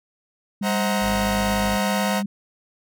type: tone with vibrato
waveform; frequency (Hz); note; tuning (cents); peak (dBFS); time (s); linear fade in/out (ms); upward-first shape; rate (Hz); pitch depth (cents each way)
sine; 200; G3; +35; -23; 0.61-2.26; 5; square; 18; 17
type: chord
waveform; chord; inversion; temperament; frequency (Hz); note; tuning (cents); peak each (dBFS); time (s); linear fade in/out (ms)
sawtooth; C half-diminished seventh; none; equal with one note detuned; 523.3 / 638.6 / 740 / 932.3; C5 / Eb5 / Gb5 / Bb5; 0 / +45 / 0 / 0; -24; 0.62-2.23; 50
type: tone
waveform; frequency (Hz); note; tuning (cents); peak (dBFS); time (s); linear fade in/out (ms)
30% pulse; 51.91; G#1; 0; -26; 1-1.79; 50
effects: none